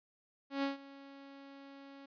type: tone with ADSR envelope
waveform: sawtooth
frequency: 276.4 Hz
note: C#4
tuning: 5 cents flat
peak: -27 dBFS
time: 0.5-2.06 s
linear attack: 130 ms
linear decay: 140 ms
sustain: -20 dB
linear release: 7 ms
effects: resampled to 11025 Hz

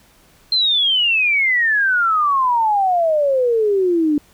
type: exponential sweep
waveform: sine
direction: down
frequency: 4186 to 289.1 Hz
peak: -13 dBFS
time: 0.52-4.18 s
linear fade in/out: 2 ms
effects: pink hiss -52 dBFS RMS until 4.33 s

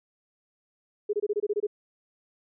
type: tone bursts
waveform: sine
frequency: 415.3 Hz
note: G#4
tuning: in tune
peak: -23 dBFS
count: 9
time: 1.09-1.669 s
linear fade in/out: 10 ms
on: 43 ms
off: 24 ms
effects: none

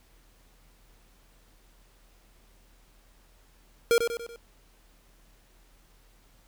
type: tone with echo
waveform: square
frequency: 467.9 Hz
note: A#4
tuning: 6 cents sharp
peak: -19 dBFS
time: 3.91-3.98 s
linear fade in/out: 0 ms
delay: 95 ms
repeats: 4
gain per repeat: -6 dB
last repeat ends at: 4.36 s
effects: added 40 Hz sine -58 dBFS peak until 6.47 s + pink hiss -63 dBFS RMS until 6.47 s

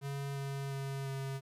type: tone with pitch steps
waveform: square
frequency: 139.5 / 138.22 / 136.95 / 135.69 Hz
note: C#3 / C#3 / C#3 / C#3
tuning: +11 / -5 / -21 / -37 cents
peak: -37 dBFS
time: 0.01-1.41 s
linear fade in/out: 50 ms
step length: 350 ms
effects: resampled to 32000 Hz + 11-bit

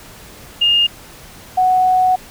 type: tone pair in turn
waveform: sine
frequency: 2830 / 740.5 Hz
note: F7 / F#5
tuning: +22 / +1 cents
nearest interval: octave + major seventh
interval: 2321 cents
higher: first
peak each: -10 dBFS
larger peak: neither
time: 0.61-0.87 / 1.57-2.16 s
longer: second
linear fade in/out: 10 ms
effects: pink hiss -39 dBFS RMS until 2.3 s

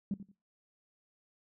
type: tone with echo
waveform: sine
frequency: 198.2 Hz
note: G3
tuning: 19 cents sharp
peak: -29 dBFS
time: 0.11-0.14 s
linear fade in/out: 2 ms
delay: 88 ms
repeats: 2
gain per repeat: -13 dB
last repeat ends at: 0.316 s
effects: noise-tail reverb RT60 0.3 s tail -21 dB re dry + tanh soft clip ceiling -25 dBFS

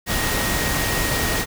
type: tone in noise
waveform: sine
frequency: 1877 Hz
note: A#6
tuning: 11 cents sharp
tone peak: -28 dBFS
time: 0.06-1.46 s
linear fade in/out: 50 ms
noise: pink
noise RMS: -22 dBFS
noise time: 0.06-1.46 s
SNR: -9 dB
effects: none

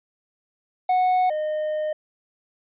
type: tone pair in turn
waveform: triangle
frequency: 736 / 613.6 Hz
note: F#5 / D#5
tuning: -9 / -24 cents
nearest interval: minor third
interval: 315 cents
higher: first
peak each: -15 / -21 dBFS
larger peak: first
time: 0.89-1.3 / 1.3-1.93 s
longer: second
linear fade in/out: 5 ms
effects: resampled to 8000 Hz

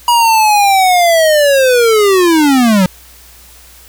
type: linear sweep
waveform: square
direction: down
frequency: 964 to 177.9 Hz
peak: -7 dBFS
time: 0.08-2.86 s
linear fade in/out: 2 ms
effects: added 60 Hz sine -42 dBFS peak until 3.88 s + white hiss -40 dBFS RMS until 3.88 s

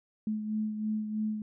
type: beating tone pair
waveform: sine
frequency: 214.6 / 217.7 Hz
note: A3 / A3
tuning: -43 / -18 cents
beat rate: 3.1 Hz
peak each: -30 / -39 dBFS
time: 0.27-1.42 s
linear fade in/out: 2 ms
effects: none

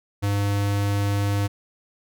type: tone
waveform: square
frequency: 101 Hz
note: G#2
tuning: 48 cents flat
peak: -21 dBFS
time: 0.22-1.48 s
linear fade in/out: 20 ms
effects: none

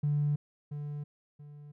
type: tone with echo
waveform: triangle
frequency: 146.6 Hz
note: D3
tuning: 3 cents flat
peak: -22 dBFS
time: 0.03-0.36 s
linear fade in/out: 10 ms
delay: 680 ms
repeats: 2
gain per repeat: -11 dB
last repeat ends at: 1.72 s
effects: tanh soft clip ceiling -23 dBFS

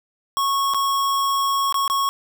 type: tone with dropouts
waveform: square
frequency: 1101 Hz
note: C#6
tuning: 12 cents flat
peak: -19 dBFS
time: 0.37-2.09 s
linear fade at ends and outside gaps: 0 ms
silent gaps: 0.737-0.745 / 1.725-1.743 / 1.878-1.899 s
effects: none

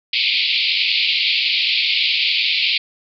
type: band-pass noise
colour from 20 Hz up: pink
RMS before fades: -18 dBFS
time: 0.13-2.78 s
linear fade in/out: 5 ms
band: 2200 to 4700 Hz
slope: 96 dB/octave
effects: none

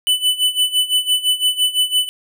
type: tone with tremolo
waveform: square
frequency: 2994 Hz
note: F#7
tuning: 20 cents sharp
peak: -12 dBFS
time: 0.07-2.09 s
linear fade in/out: 0 ms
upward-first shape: sine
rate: 5.9 Hz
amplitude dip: 85%
effects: none

